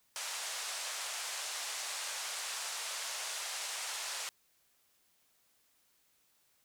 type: band-pass noise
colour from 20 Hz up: white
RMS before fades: -40 dBFS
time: 0.16-4.29 s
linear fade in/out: 0 ms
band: 590 to 8800 Hz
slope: 24 dB/octave
effects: white hiss -72 dBFS RMS until 6.64 s